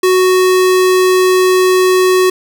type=tone; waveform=square; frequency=370 Hz; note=F#4; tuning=in tune; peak=-8 dBFS; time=0.03-2.3 s; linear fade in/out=5 ms; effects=none